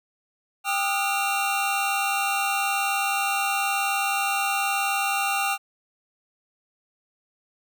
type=tone cluster; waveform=square; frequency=792 / 1222 / 1301 / 1438 / 2752 Hz; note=G5 / D#6 / E6 / F#6 / F7; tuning=+18 / -32 / -23 / -50 / -26 cents; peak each=-27 / -31 / -36 / -34 / -28 dBFS; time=0.64-5.58 s; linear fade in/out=50 ms; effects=none